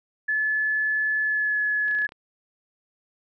sine tone with pitch glide, 1725 to 1703.2 Hz, A6 to G#6, -35 to +43 cents, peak -21 dBFS, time 0.28-2.07 s, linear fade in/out 10 ms, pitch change -22 cents, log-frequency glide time 1.21-1.59 s
clicks, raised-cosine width 0.3 ms, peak -28 dBFS, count 8, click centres 1.882 / 1.912 / 1.95 / 1.988 / 2.019 / 2.049 / 2.091 / 2.121 s
effects none

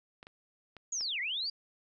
clicks, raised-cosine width 0.3 ms, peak -32 dBFS, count 4, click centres 0.229 / 0.269 / 0.767 / 1.009 s
sine linear two-way sweep, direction down then up, 6880 to 1897 to 4834 Hz, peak -32 dBFS, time 0.92-1.5 s, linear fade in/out 5 ms, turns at 1.2 s
effects none

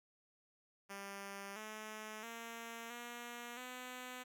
5% pulse tone with pitch steps, 198.2 / 215.9 / 230.8 / 239.3 / 251.7 Hz, G3 / A3 / A#3 / A#3 / B3, +19 / -33 / -17 / +46 / +33 cents, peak -35 dBFS, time 0.89-4.24 s, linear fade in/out 20 ms, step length 670 ms, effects none

